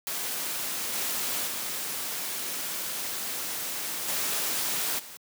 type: noise with level steps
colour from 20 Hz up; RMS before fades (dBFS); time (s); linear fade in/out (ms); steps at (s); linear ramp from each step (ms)
white; -32 / -30 / -33 / -29 / -44; 0.07-5.17; 0; 0.93 / 1.46 / 4.07 / 4.98; 20
effects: high-pass 150 Hz 12 dB/octave